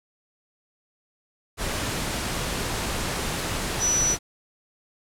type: tone in noise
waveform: sine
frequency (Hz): 5920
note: F#8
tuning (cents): 0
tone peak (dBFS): -20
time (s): 3.79-4.17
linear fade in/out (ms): 50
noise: pink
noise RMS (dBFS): -28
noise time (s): 1.57-4.19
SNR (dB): +5
effects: low-pass 11000 Hz 12 dB/octave